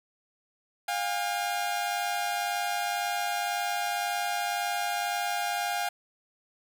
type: tone pair together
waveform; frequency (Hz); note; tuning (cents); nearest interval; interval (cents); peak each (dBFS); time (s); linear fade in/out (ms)
sawtooth; 707.1 / 809; F5 / G#5; +21 / -46; major second; 233; -27; 0.88-5.89; 5
effects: none